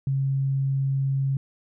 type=tone; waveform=sine; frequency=136 Hz; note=C#3; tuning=33 cents flat; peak=-21 dBFS; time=0.07-1.37 s; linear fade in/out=2 ms; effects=none